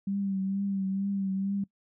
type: tone with vibrato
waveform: sine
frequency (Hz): 195.3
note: G3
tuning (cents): -6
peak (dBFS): -27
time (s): 0.07-1.64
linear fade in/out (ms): 5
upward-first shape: triangle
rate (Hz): 2.2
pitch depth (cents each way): 44
effects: noise-tail reverb RT60 0.1 s tail -22 dB re dry